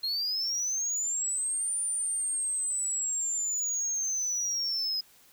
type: linear two-way sweep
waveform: sine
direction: up then down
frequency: 4173 to 9280 to 5030 Hz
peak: -25 dBFS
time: 0.03-5.01 s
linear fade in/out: 10 ms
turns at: 1.79 s
effects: tanh soft clip ceiling -27 dBFS + white hiss -59 dBFS RMS until 5.32 s